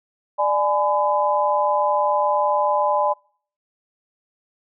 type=tone cluster; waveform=sine; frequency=594 / 839 / 1008 Hz; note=D5 / G#5 / B5; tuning=+20 / +17 / +35 cents; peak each=-21 dBFS; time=0.38-3.14 s; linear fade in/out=20 ms; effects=noise-tail reverb RT60 0.5 s tail -26 dB re dry